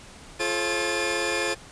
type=tone cluster; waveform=sawtooth; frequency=345.7 / 430.3 / 537 / 1744 / 2423 Hz; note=F4 / A4 / C5 / A6 / D#7; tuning=-18 / -39 / +45 / -16 / -47 cents; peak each=-27 dBFS; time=0.39-1.55 s; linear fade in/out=20 ms; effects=pink hiss -46 dBFS RMS until 1.71 s + resampled to 22050 Hz